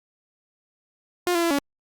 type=tone with pitch steps; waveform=sawtooth; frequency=354.7 / 340.3 / 337.3 / 282.7 Hz; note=F4 / F4 / E4 / C#4; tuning=+27 / -45 / +40 / +34 cents; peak=-16 dBFS; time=1.27-1.586 s; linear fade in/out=0 ms; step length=79 ms; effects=Opus 48 kbps